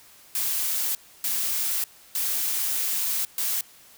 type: noise bursts at uneven times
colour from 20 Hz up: blue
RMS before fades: -26 dBFS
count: 4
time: 0.35-0.95 / 1.24-1.84 / 2.15-3.25 / 3.38-3.61 s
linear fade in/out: 2 ms
effects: white hiss -52 dBFS RMS until 3.97 s